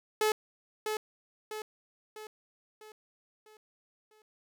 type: tone with echo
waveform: sawtooth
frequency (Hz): 429.6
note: A4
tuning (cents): -41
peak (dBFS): -21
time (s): 0.21-0.32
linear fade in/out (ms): 2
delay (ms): 650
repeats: 6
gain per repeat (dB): -6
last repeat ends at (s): 4.22
effects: none